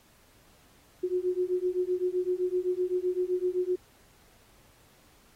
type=beating tone pair; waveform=sine; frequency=359.4 / 367.2 Hz; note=F4 / F#4; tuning=+50 / -13 cents; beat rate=7.8 Hz; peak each=-29 dBFS; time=1.03-3.76 s; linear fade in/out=10 ms; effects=pink hiss -61 dBFS RMS until 5.35 s + AAC 48 kbps